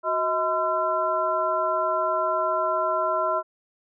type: tone cluster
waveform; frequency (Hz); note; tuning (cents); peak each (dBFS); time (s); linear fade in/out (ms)
sine; 369.5 / 636 / 1019 / 1354; F#4 / D#5 / C6 / E6; -2 / +38 / -46 / +46; -33 / -25 / -26 / -27; 0.03-3.43; 50
effects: none